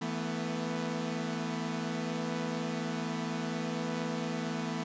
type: chord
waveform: sawtooth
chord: E suspended fourth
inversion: none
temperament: equal with one note detuned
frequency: 164.81 / 222.7 / 246.9 Hz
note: E3 / A3 / B3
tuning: 0 / +21 / 0 cents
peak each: -33 dBFS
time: 0.01-4.84 s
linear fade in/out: 10 ms
effects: resampled to 16000 Hz